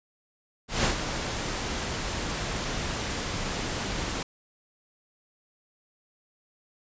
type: noise with ADSR envelope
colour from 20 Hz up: pink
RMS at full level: -23 dBFS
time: 0.68-4.23 s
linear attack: 150 ms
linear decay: 130 ms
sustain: -8 dB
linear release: 4 ms
effects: resampled to 16000 Hz